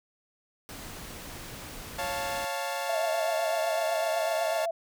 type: noise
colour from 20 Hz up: pink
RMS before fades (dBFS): -42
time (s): 0.69-2.45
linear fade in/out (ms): 0
type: chord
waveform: sawtooth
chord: Db augmented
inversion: none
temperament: equal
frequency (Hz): 554.4 / 698.5 / 880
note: Db5 / F5 / A5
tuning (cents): 0 / 0 / 0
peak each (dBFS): -31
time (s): 1.98-4.66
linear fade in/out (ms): 10
type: tone with vibrato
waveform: sine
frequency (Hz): 654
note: E5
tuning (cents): -14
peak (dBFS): -27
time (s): 2.89-4.71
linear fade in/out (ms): 5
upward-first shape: triangle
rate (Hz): 8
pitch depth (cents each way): 78
effects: none